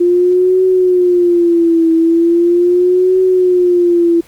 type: tone with vibrato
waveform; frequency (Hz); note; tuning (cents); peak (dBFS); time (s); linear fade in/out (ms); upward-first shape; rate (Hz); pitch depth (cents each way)
sine; 349.2; F4; 0; -7; 0-4.21; 10; triangle; 0.39; 120
effects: pink hiss -45 dBFS RMS until 4.27 s + Opus 32 kbps